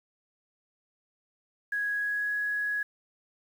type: tone with pitch glide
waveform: sine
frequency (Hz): 1661.2 to 1673.7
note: G#6 to G#6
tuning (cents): 0 to +13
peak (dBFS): -27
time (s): 1.72-2.83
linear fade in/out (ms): 5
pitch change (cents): +13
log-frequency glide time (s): 1.91-2.33
effects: 9-bit